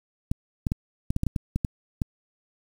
clicks, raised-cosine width 5 ms, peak -12 dBFS, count 11, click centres 0.315 / 0.668 / 0.719 / 1.105 / 1.164 / 1.234 / 1.267 / 1.362 / 1.56 / 1.648 / 2.018 s, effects 7-bit

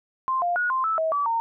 sine tone with pitch steps, 1047 / 701 / 1453 / 1046 / 1312 / 642 / 1149 / 917 Hz, C6 / F5 / F#6 / C6 / E6 / E5 / D6 / A#5, +1 / +6 / -32 / -1 / -9 / -46 / -38 / -29 cents, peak -21 dBFS, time 0.28-1.4 s, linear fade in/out 0 ms, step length 140 ms, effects none

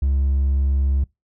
sine tone with hard clipping, 68.5 Hz, C#2, 20 cents flat, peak -17 dBFS, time 0.02-1.04 s, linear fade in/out 5 ms, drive 2 dB, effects noise-tail reverb RT60 0.2 s tail -24 dB re dry

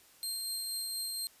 20% pulse tone with tremolo, 4186 Hz, C8, in tune, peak -28 dBFS, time 0.23-1.27 s, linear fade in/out 0 ms, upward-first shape triangle, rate 4.2 Hz, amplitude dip 25%, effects white hiss -61 dBFS RMS until 1.4 s + resampled to 32000 Hz

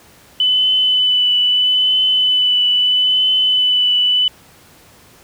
sine tone with vibrato, 3000 Hz, F#7, 23 cents sharp, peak -11 dBFS, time 0.4-4.28 s, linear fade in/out 2 ms, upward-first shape triangle, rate 0.77 Hz, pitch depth 19 cents each way, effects pink hiss -46 dBFS RMS until 5.23 s + high-pass 60 Hz 12 dB/octave

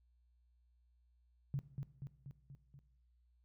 sine tone with echo, 138.59 Hz, C#3, in tune, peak -34 dBFS, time 1.54-1.59 s, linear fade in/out 0 ms, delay 240 ms, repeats 5, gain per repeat -4 dB, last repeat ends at 2.79 s, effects noise-tail reverb RT60 0.9 s tail -17 dB re dry + added 60 Hz sine -69 dBFS peak until 3.44 s

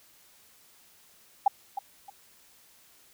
sine tone with echo, 800 Hz, G5, 35 cents sharp, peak -16 dBFS, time 1.46-1.48 s, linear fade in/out 5 ms, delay 310 ms, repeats 2, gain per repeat -12 dB, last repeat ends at 2.1 s, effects white hiss -59 dBFS RMS until 3.13 s

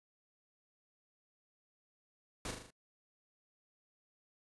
pink noise with echo, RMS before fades -41 dBFS, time 2.45-2.51 s, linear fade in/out 2 ms, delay 39 ms, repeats 5, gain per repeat -4 dB, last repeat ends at 2.705 s, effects noise-tail reverb RT60 0.1 s tail -25 dB re dry + resampled to 24000 Hz

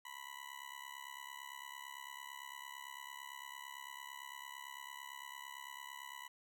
20% pulse tone with amplitude modulation, 987.8 Hz, B5, in tune, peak -39 dBFS, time 0.05-6.28 s, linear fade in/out 5 ms, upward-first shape sine, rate 68.9 Hz, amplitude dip 90%, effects none

